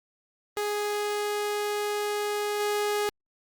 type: tone with level steps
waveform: sawtooth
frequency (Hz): 415.3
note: G#4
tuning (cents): 0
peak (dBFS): -23 / -21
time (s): 0.57-3.09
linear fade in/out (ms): 0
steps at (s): 2.59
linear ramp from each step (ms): 20
effects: Opus 32 kbps